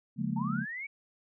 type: chord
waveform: sine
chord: Bb minor seventh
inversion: first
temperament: just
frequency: 139.85 / 174.81 / 209.8 / 233.1 Hz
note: Db3 / F3 / Ab3 / Bb3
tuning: +16 / +2 / +18 / 0 cents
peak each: -36 / -35 / -34 / -35 dBFS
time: 0.16-0.66 s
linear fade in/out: 50 ms
type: linear sweep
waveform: sine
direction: up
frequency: 856 to 2300 Hz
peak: -36 dBFS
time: 0.36-0.87 s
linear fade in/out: 10 ms
effects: none